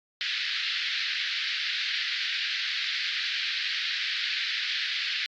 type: band-pass noise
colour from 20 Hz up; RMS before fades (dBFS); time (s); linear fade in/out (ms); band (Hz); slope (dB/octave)
white; -30; 0.21-5.26; 0; 1600 to 4500; 48
effects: AAC 64 kbps